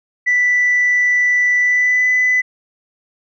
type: tone with pitch glide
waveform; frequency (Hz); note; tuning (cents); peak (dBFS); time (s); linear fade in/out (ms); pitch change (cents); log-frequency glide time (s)
sine; 1975.5 to 2002; B6 to B6; 0 to +23; -10; 0.26-2.42; 20; +23; 1.59-2.09
effects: tanh soft clip ceiling -8 dBFS